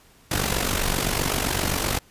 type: noise with amplitude modulation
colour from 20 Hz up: pink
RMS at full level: -21 dBFS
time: 0.31-1.99 s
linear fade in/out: 5 ms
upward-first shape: sine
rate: 47.7 Hz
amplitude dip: 70%
effects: pink hiss -55 dBFS RMS until 2.1 s + resampled to 32000 Hz